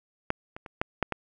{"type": "clicks", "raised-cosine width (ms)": 0.5, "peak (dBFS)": [-10, -24, -26, -10, -9, -14], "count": 6, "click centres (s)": [0.304, 0.565, 0.662, 0.815, 1.027, 1.123], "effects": []}